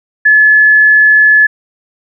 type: tone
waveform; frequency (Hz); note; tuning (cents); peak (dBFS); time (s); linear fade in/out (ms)
sine; 1717; A6; -43; -3; 0.25-1.47; 10
effects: none